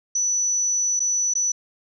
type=tone with dropouts; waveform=sine; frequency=5950 Hz; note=F#8; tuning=9 cents sharp; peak=-19 dBFS; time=0.15-1.52 s; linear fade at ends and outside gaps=5 ms; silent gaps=0.995-1.002 / 1.338-1.352 s; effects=none